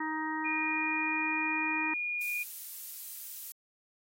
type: harmonic tone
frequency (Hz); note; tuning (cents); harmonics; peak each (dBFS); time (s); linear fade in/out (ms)
313; D#4; +10; 1 / 3 / 4 / 5 / 6; -36 / -36 / -43 / -46 / -37; 0-1.94; 5
type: tone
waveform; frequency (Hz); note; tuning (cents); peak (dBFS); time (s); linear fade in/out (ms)
sine; 2434; D#7; -39; -31; 0.44-2.44; 20
type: noise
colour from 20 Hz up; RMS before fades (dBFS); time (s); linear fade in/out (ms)
violet; -41; 2.21-3.52; 2
effects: AAC 48 kbps